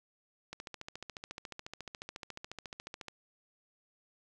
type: click train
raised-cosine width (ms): 0.2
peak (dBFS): -25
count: 37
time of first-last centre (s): 0.53-3.083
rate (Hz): 14.1
effects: none